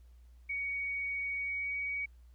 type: tone with pitch glide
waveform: sine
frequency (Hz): 2243 to 2257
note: C#7 to C#7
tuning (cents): +20 to +31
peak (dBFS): -33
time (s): 0.49-2.06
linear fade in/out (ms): 10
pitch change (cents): +11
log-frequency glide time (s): 1.36-1.76
effects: added 60 Hz sine -54 dBFS peak until 2.34 s + pink hiss -75 dBFS RMS until 2.34 s